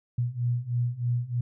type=beating tone pair; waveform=sine; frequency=119.4 / 122.6 Hz; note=A#2 / B2; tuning=+42 / -12 cents; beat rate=3.2 Hz; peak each=-29 / -27 dBFS; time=0.18-1.41 s; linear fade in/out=5 ms; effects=none